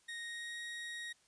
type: tone with pitch glide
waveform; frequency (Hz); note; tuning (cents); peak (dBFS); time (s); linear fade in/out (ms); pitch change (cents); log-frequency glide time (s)
30% pulse; 1864.7 to 1882; A#6 to A#6; 0 to +16; -39; 0.08-1.13; 10; +16; 0.18-0.61
effects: white hiss -70 dBFS RMS until 1.27 s + resampled to 22050 Hz